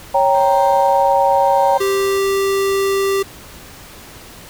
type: chord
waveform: sine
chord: G diminished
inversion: second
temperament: equal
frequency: 554.4 / 784 / 932.3 Hz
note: Db5 / G5 / Bb5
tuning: 0 / 0 / 0 cents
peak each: -15 dBFS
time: 0.14-1.78 s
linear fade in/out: 10 ms
type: tone with tremolo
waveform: 20% pulse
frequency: 523.3 Hz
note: C5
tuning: in tune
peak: -23 dBFS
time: 0.34-2.19 s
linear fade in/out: 5 ms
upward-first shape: triangle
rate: 0.87 Hz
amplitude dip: 80%
type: tone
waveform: square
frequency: 392 Hz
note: G4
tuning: in tune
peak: -15 dBFS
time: 1.8-3.23 s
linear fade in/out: 10 ms
effects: pink hiss -38 dBFS RMS until 4.49 s